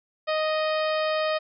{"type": "harmonic tone", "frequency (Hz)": 622.3, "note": "D#5", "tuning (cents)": 0, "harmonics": [1, 2, 3, 4, 5, 6, 7, 8], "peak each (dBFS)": [-24, -30, -34, -36, -38, -40, -41, -42], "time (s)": [0.27, 1.39], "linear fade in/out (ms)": 20, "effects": []}